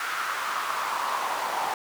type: noise with high-pass filter sweep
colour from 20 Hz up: brown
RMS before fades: -29 dBFS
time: 0-1.74 s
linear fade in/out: 2 ms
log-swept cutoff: 1400 to 850 Hz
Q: 3.5
effects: none